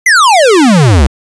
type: exponential sweep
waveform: square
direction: down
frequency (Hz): 2100 to 61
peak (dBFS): -4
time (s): 0.06-1.07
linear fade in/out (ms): 5
effects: resampled to 22050 Hz